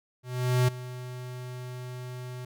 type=tone with ADSR envelope; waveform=square; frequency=125.4 Hz; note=B2; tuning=27 cents sharp; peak=-20 dBFS; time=0.23-2.45 s; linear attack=450 ms; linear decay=10 ms; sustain=-17 dB; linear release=4 ms; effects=none